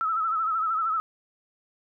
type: tone with vibrato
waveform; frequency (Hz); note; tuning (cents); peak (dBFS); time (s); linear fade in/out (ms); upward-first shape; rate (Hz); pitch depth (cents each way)
sine; 1305; E6; -18; -23; 0.01-1; 0; sine; 13; 63
effects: none